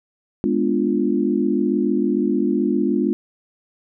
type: chord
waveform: sine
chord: G# diminished seventh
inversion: none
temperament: equal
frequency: 207.7 / 246.9 / 293.7 / 349.2 Hz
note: G#3 / B3 / D4 / F4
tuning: 0 / 0 / 0 / 0 cents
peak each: -22 dBFS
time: 0.44-3.13 s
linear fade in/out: 0 ms
effects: none